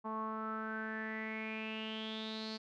sawtooth tone with low-pass filter sweep, 219.2 Hz, A3, 6 cents flat, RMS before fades -41 dBFS, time 0.04-2.58 s, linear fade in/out 20 ms, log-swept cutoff 1000 to 4500 Hz, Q 8.9, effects none

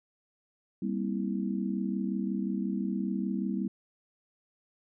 sine chord, C dominant seventh, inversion second, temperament just, 196.22 / 235.5 / 261.6 / 327 Hz, G3 / Bb3 / C4 / E4, +2 / +18 / 0 / -14 cents, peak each -31 / -35 / -37 / -37 dBFS, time 0.82-3.68 s, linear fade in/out 5 ms, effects none

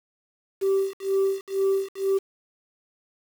sine tone with tremolo, 388.8 Hz, G4, 14 cents flat, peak -16 dBFS, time 0.61-2.19 s, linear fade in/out 20 ms, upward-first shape sine, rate 2.1 Hz, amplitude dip 100%, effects tanh soft clip ceiling -17 dBFS + 7-bit

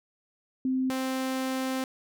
sine / sawtooth tone pair in turn, 260 / 261.7 Hz, C4 / C4, -11 / 0 cents, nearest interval unison, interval 11 cents, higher second, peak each -24 dBFS, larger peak neither, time 0.65-0.9 / 0.9-1.84 s, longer second, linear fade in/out 2 ms, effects none

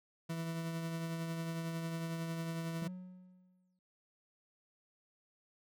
40% pulse tone with tremolo, 164.81 Hz, E3, in tune, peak -35 dBFS, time 0.29-2.88 s, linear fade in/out 10 ms, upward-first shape triangle, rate 11 Hz, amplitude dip 35%
triangle tone with exponential decay, 183 Hz, F#3, 19 cents flat, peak -36 dBFS, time 2.82-3.79 s, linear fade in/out 2 ms, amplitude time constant 210 ms
effects none

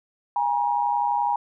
sine tone pair together, 820.3 / 952 Hz, G#5 / A#5, -22 / +36 cents, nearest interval minor third, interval 258 cents, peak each -23 dBFS, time 0.36-1.36 s, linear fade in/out 2 ms, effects none

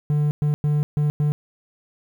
triangle tone bursts at uneven times, 148.4 Hz, D3, 18 cents sharp, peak -15 dBFS, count 5, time 0.1-0.31 / 0.42-0.54 / 0.64-0.83 / 0.97-1.1 / 1.2-1.32 s, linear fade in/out 0 ms, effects 9-bit

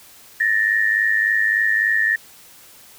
sine tone pair together, 1761.2 / 1864.7 Hz, A6 / A#6, +1 / 0 cents, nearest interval minor second, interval 99 cents, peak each -18 dBFS, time 0.4-2.16 s, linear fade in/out 5 ms, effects white hiss -46 dBFS RMS until 2.98 s

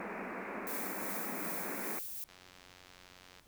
pink band-pass noise, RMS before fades -42 dBFS, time 0-1.99 s, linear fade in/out 2 ms, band 180 to 2500 Hz, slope 96 dB/octave
violet noise with tremolo, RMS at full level -40 dBFS, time 0.67-2.24 s, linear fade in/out 0 ms, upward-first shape sine, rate 2.6 Hz, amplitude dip 35%
click train, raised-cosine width 0.2 ms, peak -37 dBFS, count 102, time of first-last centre 2.29-3.396 s, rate 91.3 Hz
effects pink hiss -65 dBFS RMS until 3.47 s

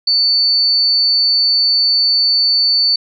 sine tone, 4500 Hz, C#8, 25 cents sharp, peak -10 dBFS, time 0.07-2.96 s, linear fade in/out 5 ms, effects none

